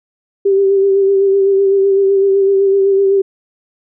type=tone with vibrato; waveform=sine; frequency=392 Hz; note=G4; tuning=in tune; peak=-8 dBFS; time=0.45-3.22 s; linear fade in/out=10 ms; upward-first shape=sine; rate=7.9 Hz; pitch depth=28 cents each way; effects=none